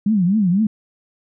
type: tone with vibrato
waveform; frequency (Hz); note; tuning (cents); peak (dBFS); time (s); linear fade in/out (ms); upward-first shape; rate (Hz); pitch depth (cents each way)
sine; 195.1; G3; -8; -13; 0.06-0.67; 5; triangle; 4; 260
effects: none